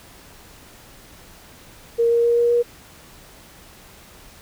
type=tone with pitch steps; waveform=sine; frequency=466.2 / 468.9 / 471.6 / 474.3 / 477.1 Hz; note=A#4 / A#4 / A#4 / A#4 / A#4; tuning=0 / +10 / +20 / +30 / +40 cents; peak=-14 dBFS; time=1.98-2.63 s; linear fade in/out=20 ms; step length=130 ms; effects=pink hiss -46 dBFS RMS until 4.41 s

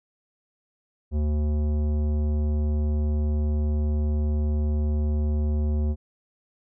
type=tone with tanh clipping; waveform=sine; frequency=75 Hz; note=D2; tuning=37 cents sharp; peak=-23 dBFS; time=1.11-5.96 s; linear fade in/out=50 ms; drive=14 dB; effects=none

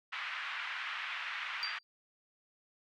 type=band-pass noise; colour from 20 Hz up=white; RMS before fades=-40 dBFS; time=0.12-1.79 s; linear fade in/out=10 ms; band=1100 to 2700 Hz; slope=24 dB/octave
type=tone with exponential decay; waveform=sine; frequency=4699 Hz; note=D8; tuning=in tune; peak=-31 dBFS; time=1.63-1.83 s; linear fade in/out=0 ms; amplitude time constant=43 ms
effects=none

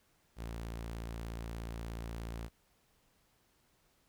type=tone; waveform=sawtooth; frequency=56.8 Hz; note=A#1; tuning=44 cents flat; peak=-36 dBFS; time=0.36-2.5 s; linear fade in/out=50 ms; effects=pink hiss -72 dBFS RMS until 4.08 s

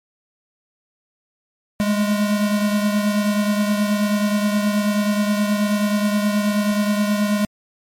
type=beating tone pair; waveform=square; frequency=206.1 / 215.5 Hz; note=G#3 / A3; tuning=-13 / -36 cents; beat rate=9.4 Hz; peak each=-18 / -25 dBFS; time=1.8-7.45 s; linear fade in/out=0 ms; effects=MP3 64 kbps

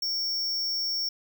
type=tone; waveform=square; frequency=5480 Hz; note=F8; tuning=34 cents flat; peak=-27 dBFS; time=0.02-1.09 s; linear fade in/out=5 ms; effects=9-bit

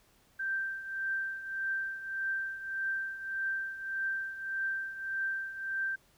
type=tone with tremolo; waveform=sine; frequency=1568 Hz; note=G6; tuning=in tune; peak=-29 dBFS; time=0.39-5.96 s; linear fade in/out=10 ms; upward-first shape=triangle; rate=1.7 Hz; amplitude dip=75%; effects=pink hiss -66 dBFS RMS until 6.17 s

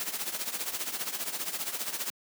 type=noise with tremolo; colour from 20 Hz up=white; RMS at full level=-31 dBFS; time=0-2.1 s; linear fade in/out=0 ms; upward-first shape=triangle; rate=15 Hz; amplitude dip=80%; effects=high-pass 200 Hz 12 dB/octave

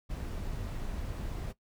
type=noise; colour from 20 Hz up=brown; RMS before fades=-37 dBFS; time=0.09-1.53 s; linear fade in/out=20 ms; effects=noise-tail reverb RT60 0.1 s tail -17 dB re dry

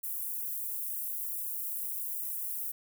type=high-pass noise; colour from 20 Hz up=white; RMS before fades=-36 dBFS; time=0.03-2.72 s; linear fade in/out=10 ms; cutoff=11000 Hz; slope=24 dB/octave; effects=none

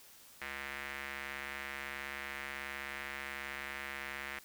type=tone with band-pass filter; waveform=square; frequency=69.3 Hz; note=C#2; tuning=in tune; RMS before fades=-43 dBFS; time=0.41-4.39 s; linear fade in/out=5 ms; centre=2000 Hz; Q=2.8; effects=white hiss -58 dBFS RMS until 4.44 s

